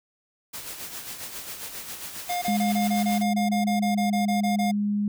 white noise with tremolo, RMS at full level -35 dBFS, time 0.53-3.23 s, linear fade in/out 10 ms, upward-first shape sine, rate 7.4 Hz, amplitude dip 50%
square tone bursts, 710 Hz, F5, 28 cents sharp, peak -26 dBFS, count 16, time 2.29-4.715 s, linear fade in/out 10 ms, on 130 ms, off 23 ms
sine tone with pitch glide, 207.7 to 205.9 Hz, G#3 to G#3, 0 to -15 cents, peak -22 dBFS, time 2.48-5.08 s, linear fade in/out 2 ms, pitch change -15 cents, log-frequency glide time 3.76-3.95 s
effects none

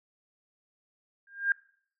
sine tone with exponential growth, 1606 Hz, G6, 41 cents sharp, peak -19 dBFS, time 1.27-1.52 s, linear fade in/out 2 ms, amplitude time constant 54 ms, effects noise-tail reverb RT60 0.6 s tail -23 dB re dry

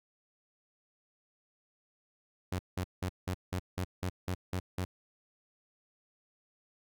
sawtooth tone bursts, 91.8 Hz, F#2, 13 cents flat, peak -28 dBFS, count 10, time 2.52-4.85 s, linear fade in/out 5 ms, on 71 ms, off 180 ms, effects none

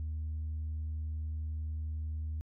sine tone, 77.78 Hz, D#2, in tune, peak -32 dBFS, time 0-2.41 s, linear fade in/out 0 ms, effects tanh soft clip ceiling -32 dBFS

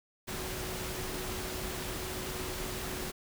sine tone in noise, 370 Hz, F#4, in tune, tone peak -43 dBFS, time 0.27-3.12 s, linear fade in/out 20 ms, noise pink, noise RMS -38 dBFS, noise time 0.27-3.12 s, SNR -8 dB, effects none

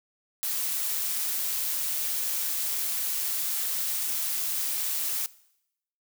blue noise with amplitude modulation, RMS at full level -28 dBFS, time 0.43-5.26 s, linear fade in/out 0 ms, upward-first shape sine, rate 155 Hz, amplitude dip 25%, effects noise-tail reverb RT60 0.8 s tail -20 dB re dry

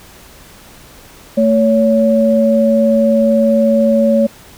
sine tone pair together, 223.3 / 562 Hz, A3 / C#5, +26 / +24 cents, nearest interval octave + major third, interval 1598 cents, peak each -11 dBFS, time 1.37-4.27 s, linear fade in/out 10 ms, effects pink hiss -40 dBFS RMS until 4.57 s

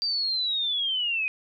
sine linear sweep, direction down, 4704 to 2477 Hz, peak -24 dBFS, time 0.02-1.28 s, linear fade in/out 0 ms, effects none

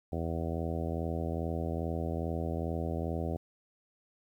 harmonic tone, 82.41 Hz, E2, in tune, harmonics 1 / 2 / 3 / 4 / 5 / 6 / 7 / 8 / 9, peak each -35 / -38 / -40 / -41 / -42 / -43 / -43 / -44 / -45 dBFS, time 0.12-3.37 s, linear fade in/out 5 ms, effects 11-bit

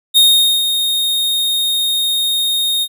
45% pulse tone with ADSR envelope, 3707 Hz, A#7, 10 cents flat, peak -6 dBFS, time 0.14-2.88 s, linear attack 30 ms, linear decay 450 ms, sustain -8 dB, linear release 55 ms, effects none

